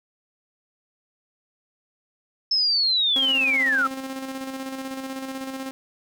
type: linear sweep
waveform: sine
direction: down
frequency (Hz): 5280 to 1285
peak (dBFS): -18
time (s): 2.51-3.87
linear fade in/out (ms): 5
type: tone with tremolo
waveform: sawtooth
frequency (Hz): 266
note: C4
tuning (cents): +29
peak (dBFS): -25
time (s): 3.16-5.71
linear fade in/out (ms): 0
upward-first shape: square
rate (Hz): 16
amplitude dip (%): 40
effects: none